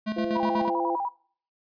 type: tone with tremolo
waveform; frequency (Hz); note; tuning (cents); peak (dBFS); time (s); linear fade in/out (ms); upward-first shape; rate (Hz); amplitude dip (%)
square; 215.9; A3; -33; -26; 0.06-0.7; 20; square; 8.1; 65
type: harmonic tone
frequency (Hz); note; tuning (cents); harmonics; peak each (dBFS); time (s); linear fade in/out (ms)
170.3; F3; -43; 2 / 3 / 4; -29 / -33 / -35; 0.16-0.96; 10
type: tone with vibrato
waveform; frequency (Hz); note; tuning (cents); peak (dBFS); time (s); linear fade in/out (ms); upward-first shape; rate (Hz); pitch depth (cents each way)
sine; 880; A5; 0; -26; 0.35-1.09; 10; square; 10; 170
effects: noise-tail reverb RT60 0.5 s tail -21 dB re dry + resampled to 11025 Hz